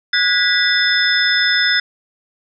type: tone cluster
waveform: sine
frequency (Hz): 1460 / 1642 / 1966 / 3550 / 5160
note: F#6 / G#6 / B6 / A7 / E8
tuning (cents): -24 / -20 / -8 / +15 / -38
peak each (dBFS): -19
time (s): 0.13-1.8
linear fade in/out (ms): 5
effects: none